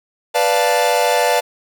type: chord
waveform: 45% pulse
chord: B half-diminished seventh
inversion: none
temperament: equal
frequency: 493.9 / 587.3 / 698.5 / 880 Hz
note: B4 / D5 / F5 / A5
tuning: 0 / 0 / 0 / 0 cents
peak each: -19 dBFS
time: 0.34-1.41 s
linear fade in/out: 20 ms
effects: none